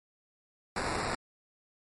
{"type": "noise with sample-and-hold", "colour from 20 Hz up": "blue", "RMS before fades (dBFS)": -33, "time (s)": [0.76, 1.15], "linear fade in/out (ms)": 2, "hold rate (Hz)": 3150, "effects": ["MP3 48 kbps"]}